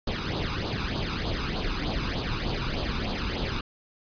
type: noise with flanger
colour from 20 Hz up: pink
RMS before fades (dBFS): -29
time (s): 0.07-3.61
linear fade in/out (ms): 5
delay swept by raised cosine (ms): 0.23 to 0.82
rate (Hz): 3.3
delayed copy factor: +0.7
effects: resampled to 11025 Hz